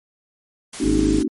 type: noise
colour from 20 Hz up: white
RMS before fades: -33 dBFS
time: 0.73-1.23 s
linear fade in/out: 5 ms
type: chord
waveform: sine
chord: D# minor seventh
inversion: second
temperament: just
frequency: 233.3 / 280 / 311.1 / 373.4 Hz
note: A#3 / C#4 / D#4 / F#4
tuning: +2 / +18 / 0 / +16 cents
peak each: -26 / -22 / -23 / -27 dBFS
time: 0.8-1.28 s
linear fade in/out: 5 ms
type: harmonic tone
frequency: 52 Hz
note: G#1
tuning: 3 cents sharp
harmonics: 1 / 2 / 3 / 4 / 5 / 6 / 7 / 8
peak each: -23 / -30 / -30 / -30 / -29 / -24 / -36 / -27 dBFS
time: 0.82-1.23 s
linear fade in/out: 50 ms
effects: MP3 48 kbps